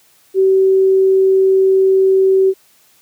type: tone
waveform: sine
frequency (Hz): 382.4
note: G4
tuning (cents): -43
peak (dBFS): -8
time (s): 0.34-2.54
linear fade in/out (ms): 50
effects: white hiss -52 dBFS RMS until 3.01 s + high-pass 80 Hz 12 dB/octave